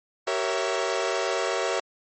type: chord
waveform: sawtooth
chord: G diminished seventh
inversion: none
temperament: equal with one note detuned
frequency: 383.9 / 466.2 / 554.4 / 659.3 Hz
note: G4 / Bb4 / Db5 / Fb5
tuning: -36 / 0 / 0 / 0 cents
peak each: -26 dBFS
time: 0.27-1.8 s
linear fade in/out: 5 ms
effects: MP3 32 kbps